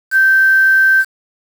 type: tone with quantisation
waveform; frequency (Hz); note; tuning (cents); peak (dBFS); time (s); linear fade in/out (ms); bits
sine; 1557; G6; -12; -7; 0.11-1.05; 50; 5
effects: none